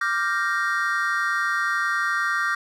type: chord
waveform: triangle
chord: G minor seventh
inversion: second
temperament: equal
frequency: 1174.7 / 1396.9 / 1568 / 1864.7 Hz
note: D6 / F6 / G6 / Bb6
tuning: 0 / 0 / 0 / 0 cents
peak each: -25 dBFS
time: 0.01-2.55 s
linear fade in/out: 5 ms
effects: none